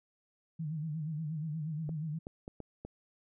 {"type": "tone with vibrato", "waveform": "sine", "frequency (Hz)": 155.56, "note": "D#3", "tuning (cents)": 0, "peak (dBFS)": -34, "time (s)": [0.59, 2.19], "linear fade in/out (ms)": 10, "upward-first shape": "sine", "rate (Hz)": 8.4, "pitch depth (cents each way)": 92}
{"type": "clicks", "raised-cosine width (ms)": 2, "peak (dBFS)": -29, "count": 5, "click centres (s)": [1.892, 2.269, 2.479, 2.603, 2.85]}
{"effects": []}